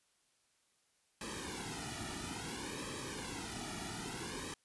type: noise with flanger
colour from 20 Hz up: pink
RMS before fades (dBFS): -43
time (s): 1.21-4.54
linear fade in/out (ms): 2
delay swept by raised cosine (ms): 1.4 to 1.91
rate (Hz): 0.59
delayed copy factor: -0.9
effects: white hiss -75 dBFS RMS until 4.64 s + resampled to 24000 Hz